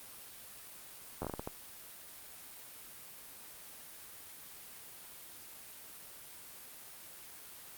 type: slowing click train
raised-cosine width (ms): 1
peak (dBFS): -23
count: 8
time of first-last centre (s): 1.22-1.475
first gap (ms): 11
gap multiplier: 1.39
effects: white hiss -51 dBFS RMS until 7.77 s + Opus 32 kbps